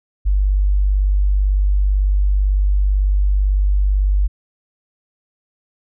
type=tone; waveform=sine; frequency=49 Hz; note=G1; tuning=in tune; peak=-12 dBFS; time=0.25-4.28 s; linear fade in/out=20 ms; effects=none